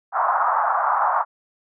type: band-pass noise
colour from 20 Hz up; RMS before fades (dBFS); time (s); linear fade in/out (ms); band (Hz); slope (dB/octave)
white; -20; 0.12-1.25; 50; 700 to 1300; 48
effects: none